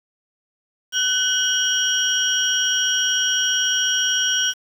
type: tone cluster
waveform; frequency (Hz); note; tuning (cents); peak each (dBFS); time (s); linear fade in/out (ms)
sine; 1509 / 2944 / 3226 / 5700; F#6 / F#7 / G7 / F8; +34 / -9 / +49 / +34; -23; 0.92-4.54; 50
effects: 7-bit